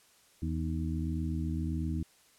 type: harmonic tone with a mistuned harmonic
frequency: 81.6 Hz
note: E2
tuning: 17 cents flat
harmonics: 1 / 2 / 3 / 4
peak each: -33 / -36 / -38 / -39 dBFS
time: 0.42-2.03 s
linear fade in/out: 5 ms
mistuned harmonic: 4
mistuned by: -75 cents
effects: white hiss -63 dBFS RMS until 2.38 s + low-pass 11000 Hz 12 dB/octave